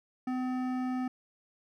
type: tone with hard clipping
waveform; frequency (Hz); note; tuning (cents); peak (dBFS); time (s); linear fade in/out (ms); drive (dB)
triangle; 254.5; C4; -48; -32; 0.27-1.08; 5; 17
effects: none